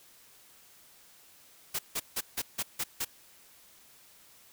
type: noise bursts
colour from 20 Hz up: white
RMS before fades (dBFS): -32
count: 7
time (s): 1.74-3.05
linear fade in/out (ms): 10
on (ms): 50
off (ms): 160
effects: white hiss -58 dBFS RMS until 4.52 s